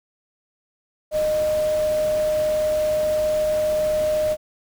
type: tone in noise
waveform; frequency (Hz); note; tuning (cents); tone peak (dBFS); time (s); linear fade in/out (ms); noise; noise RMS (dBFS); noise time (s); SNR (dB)
sine; 614; D#5; -23; -18; 1.11-4.37; 50; pink; -35; 1.11-4.37; +14
effects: none